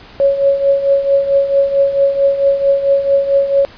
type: tone with tremolo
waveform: sine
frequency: 554.4 Hz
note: C#5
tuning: in tune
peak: -6 dBFS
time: 0.2-3.65 s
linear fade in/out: 0 ms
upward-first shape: triangle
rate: 4.5 Hz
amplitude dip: 75%
effects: pink hiss -39 dBFS RMS until 3.77 s + resampled to 11025 Hz